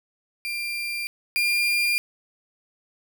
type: tone pair in turn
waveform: 35% pulse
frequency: 2380 / 2402 Hz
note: D7 / D7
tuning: +22 / +38 cents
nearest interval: unison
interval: 16 cents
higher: second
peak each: -25 / -18 dBFS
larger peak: second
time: 0.45-1.07 / 1.36-1.98 s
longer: neither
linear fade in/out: 0 ms
effects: 8-bit